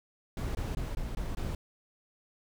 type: noise bursts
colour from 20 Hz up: brown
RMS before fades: -34 dBFS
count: 6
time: 0.37-1.55 s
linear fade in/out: 2 ms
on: 180 ms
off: 20 ms
effects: none